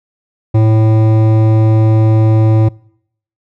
sine tone with hard clipping, 110 Hz, A2, in tune, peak -8 dBFS, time 0.54-2.69 s, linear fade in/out 10 ms, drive 13 dB, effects noise-tail reverb RT60 0.7 s tail -25 dB re dry

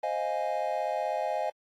triangle chord, F minor seventh, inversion second, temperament equal, 523.3 / 622.3 / 698.5 / 830.6 Hz, C5 / Eb5 / F5 / Ab5, 0 / 0 / 0 / 0 cents, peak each -34 / -30 / -32 / -31 dBFS, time 0.03-1.5 s, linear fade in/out 5 ms, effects AAC 48 kbps

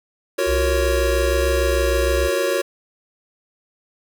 square chord, Gb major seventh, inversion third, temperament equal with one note detuned, 349.2 / 375.8 / 466.2 / 554.4 Hz, F4 / Gb4 / Bb4 / Db5, 0 / +27 / 0 / 0 cents, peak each -27 / -25 / -26 / -22 dBFS, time 0.38-2.62 s, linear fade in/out 10 ms
sine tone with vibrato, 63 Hz, B1, 35 cents sharp, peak -20 dBFS, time 0.46-2.3 s, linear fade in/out 50 ms, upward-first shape triangle, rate 1.2 Hz, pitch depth 70 cents each way
effects none

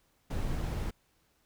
brown noise, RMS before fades -33 dBFS, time 0.3-0.91 s, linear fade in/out 10 ms, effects pink hiss -71 dBFS RMS until 1.45 s

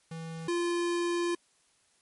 square tone pair in turn, 163.3 / 346 Hz, E3 / F4, -16 / -16 cents, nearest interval octave + minor second, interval 1300 cents, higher second, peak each -38 / -28 dBFS, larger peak second, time 0.11-0.48 / 0.48-1.35 s, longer second, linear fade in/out 5 ms, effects white hiss -68 dBFS RMS until 2.01 s + MP3 48 kbps

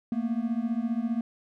triangle beating tone pair, 224.2 / 239.2 Hz, A3 / A#3, +33 / +45 cents, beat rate 15 Hz, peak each -27 dBFS, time 0.12-1.21 s, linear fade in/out 2 ms, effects none

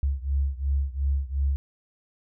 sine beating tone pair, 68 / 70.8 Hz, C#2 / C#2, -33 / +37 cents, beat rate 2.8 Hz, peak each -25 / -27 dBFS, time 0.03-1.56 s, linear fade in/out 0 ms, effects none

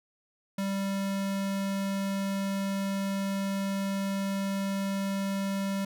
square tone, 196 Hz, G3, in tune, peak -29 dBFS, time 0.58-5.85 s, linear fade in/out 5 ms, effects none

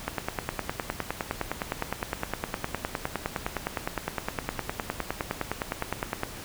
click train, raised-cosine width 0.5 ms, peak -12 dBFS, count 61, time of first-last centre 0.08-6.234 s, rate 9.75 Hz, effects pink hiss -41 dBFS RMS until 6.44 s

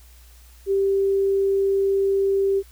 sine tone, 392 Hz, G4, in tune, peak -17 dBFS, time 0.66-2.63 s, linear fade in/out 50 ms, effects added 60 Hz sine -46 dBFS peak until 2.71 s + white hiss -54 dBFS RMS until 2.71 s

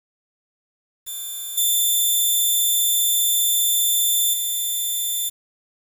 5% pulse tone with level steps, 3545 Hz, A7, 12 cents sharp, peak -21 / -9 / -14 dBFS, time 1.06-5.3 s, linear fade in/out 20 ms, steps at 1.57 / 4.33 s, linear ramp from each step 10 ms, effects 7-bit

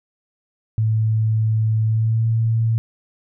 sine tone with pitch glide, 110 to 113.22 Hz, A2 to A2, 0 to +50 cents, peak -15 dBFS, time 0.78-2.78 s, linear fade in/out 0 ms, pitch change +50 cents, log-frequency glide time 1.85-2.26 s, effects none

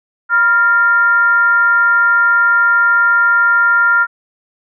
sine tone with frequency modulation, 1396.9 Hz, F6, in tune, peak -8 dBFS, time 0.29-4.07 s, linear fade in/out 50 ms, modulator 422 Hz, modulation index 0.42, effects none

